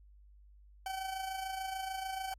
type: tone with amplitude modulation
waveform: 40% pulse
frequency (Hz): 765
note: G5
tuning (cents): -42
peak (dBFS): -34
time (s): 0.86-2.34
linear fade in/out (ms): 2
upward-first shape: sine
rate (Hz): 26.8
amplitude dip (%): 50
effects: added 50 Hz sine -56 dBFS peak until 2.38 s + AAC 48 kbps